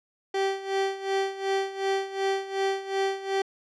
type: tone with tremolo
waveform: 30% pulse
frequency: 388.9 Hz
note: G4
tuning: 14 cents flat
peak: -20 dBFS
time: 0.34-3.42 s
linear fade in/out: 5 ms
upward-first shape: sine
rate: 2.7 Hz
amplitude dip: 80%
effects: low-pass 5000 Hz 12 dB/octave